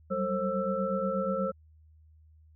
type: tone cluster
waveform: sine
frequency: 188 / 196.3 / 452 / 533 / 1326 Hz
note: F#3 / G3 / A4 / C5 / E6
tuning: +28 / +3 / +47 / +32 / +10 cents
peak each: -36 / -34 / -38 / -30 / -35 dBFS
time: 0.1-1.52 s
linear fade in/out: 20 ms
effects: added 78 Hz sine -55 dBFS peak until 2.55 s